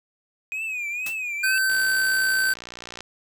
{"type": "tone with vibrato", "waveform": "triangle", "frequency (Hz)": 2489, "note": "D#7", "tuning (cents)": 0, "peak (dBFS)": -25, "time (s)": [0.52, 1.58], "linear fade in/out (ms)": 0, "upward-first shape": "triangle", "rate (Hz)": 2.1, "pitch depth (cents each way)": 130}
{"type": "noise with exponential decay", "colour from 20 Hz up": "white", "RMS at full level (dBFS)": -29, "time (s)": [1.06, 1.2], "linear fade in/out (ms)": 5, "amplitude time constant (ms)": 29}
{"type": "tone", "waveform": "square", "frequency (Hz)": 1542, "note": "G6", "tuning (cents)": -29, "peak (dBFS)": -20, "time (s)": [1.43, 2.54], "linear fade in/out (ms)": 10}
{"type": "click train", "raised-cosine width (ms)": 0.2, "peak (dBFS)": -19, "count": 79, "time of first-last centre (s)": [1.7, 3.007], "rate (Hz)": 59.7}
{"effects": []}